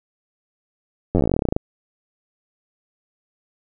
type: slowing click train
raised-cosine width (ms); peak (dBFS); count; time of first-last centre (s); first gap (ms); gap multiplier
2; -5; 20; 1.15-1.564; 10; 1.08
effects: none